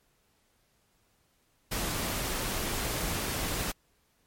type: noise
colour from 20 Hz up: pink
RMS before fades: -32 dBFS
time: 1.71-3.72 s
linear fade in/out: 10 ms
effects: pink hiss -70 dBFS RMS until 4.26 s + MP3 64 kbps